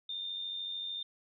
sine tone with amplitude modulation, 3617 Hz, A7, 47 cents sharp, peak -34 dBFS, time 0.09-1.03 s, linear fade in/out 5 ms, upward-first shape sine, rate 93.4 Hz, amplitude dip 45%, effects none

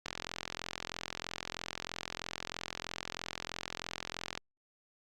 click train, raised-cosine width 0.2 ms, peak -19 dBFS, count 187, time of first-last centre 0.06-4.376 s, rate 43.1 Hz, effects Opus 48 kbps

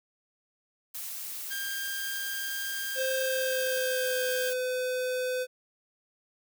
blue noise, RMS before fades -38 dBFS, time 0.94-4.54 s, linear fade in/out 10 ms
sawtooth tone, 1600 Hz, G6, 35 cents sharp, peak -30 dBFS, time 1.5-4.51 s, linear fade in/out 20 ms
square tone with pitch glide, 523.3 to 506.1 Hz, C5 to B4, 0 to +42 cents, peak -29 dBFS, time 2.95-5.47 s, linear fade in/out 50 ms, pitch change -58 cents, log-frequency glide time 3.21-4.23 s
effects none

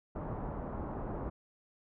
pink low-pass noise, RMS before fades -39 dBFS, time 0.15-1.3 s, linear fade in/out 10 ms, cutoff 1100 Hz, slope 24 dB/octave, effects none

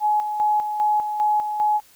sine tone with tremolo, 844 Hz, G#5, 28 cents sharp, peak -16 dBFS, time 0-1.81 s, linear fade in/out 50 ms, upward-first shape square, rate 2.5 Hz, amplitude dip 55%, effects white hiss -53 dBFS RMS until 1.95 s

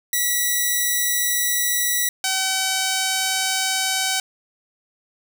5% pulse tone pair in turn, 1946 / 761.6 Hz, B6 / F#5, -26 / +50 cents, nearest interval octave + major third, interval 1624 cents, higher first, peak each -8 dBFS, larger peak neither, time 0.13-2.09 / 2.24-4.2 s, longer neither, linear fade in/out 2 ms, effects none

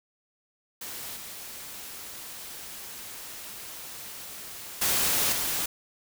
white noise with level steps, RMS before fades -38 / -41 / -25 / -29 dBFS, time 0.81-5.66 s, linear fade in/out 5 ms, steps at 1.16 / 4.81 / 5.32 s, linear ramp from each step 10 ms, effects none

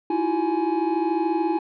triangle tone cluster, 318.9 / 339.5 / 373 / 838 Hz, D#4 / F4 / F#4 / G#5, +43 / -49 / +14 / +15 cents, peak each -24 / -22 / -30 / -24 dBFS, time 0.1-1.59 s, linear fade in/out 5 ms, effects resampled to 11025 Hz

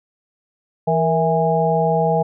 harmonic tone with a mistuned harmonic, 164.2 Hz, E3, 6 cents flat, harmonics 1 / 3 / 4 / 5, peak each -20 / -20 / -20 / -20 dBFS, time 0.87-2.23 s, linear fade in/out 10 ms, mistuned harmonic 3, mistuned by -73 cents, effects none

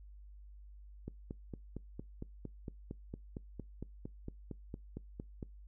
click train, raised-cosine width 3 ms, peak -29 dBFS, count 20, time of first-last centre 1.08-5.428 s, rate 4.37 Hz, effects noise-tail reverb RT60 0.2 s tail -24 dB re dry + added 50 Hz sine -51 dBFS peak until 5.67 s

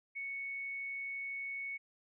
sine tone, 2217 Hz, C#7, in tune, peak -38 dBFS, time 0.15-1.78 s, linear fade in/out 20 ms, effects none

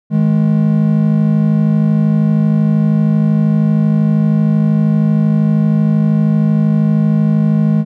triangle tone pair together, 157.77 / 210.6 Hz, D#3 / G#3, +24 / +24 cents, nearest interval perfect fourth, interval 500 cents, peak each -10 dBFS, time 0.1-7.85 s, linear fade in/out 50 ms, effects none

